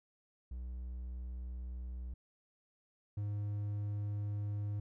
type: tone pair in turn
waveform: triangle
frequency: 61.74 / 103.14 Hz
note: B1 / G#2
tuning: 0 / -11 cents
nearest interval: major sixth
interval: 889 cents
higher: second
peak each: -38 / -33 dBFS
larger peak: second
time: 0.51-2.14 / 3.17-4.8 s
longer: neither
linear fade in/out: 5 ms
effects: none